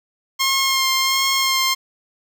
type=tone with vibrato; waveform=10% pulse; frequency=1068 Hz; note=C6; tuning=35 cents sharp; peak=-8 dBFS; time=0.39-1.75 s; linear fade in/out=20 ms; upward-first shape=sine; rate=1.4 Hz; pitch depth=17 cents each way; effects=none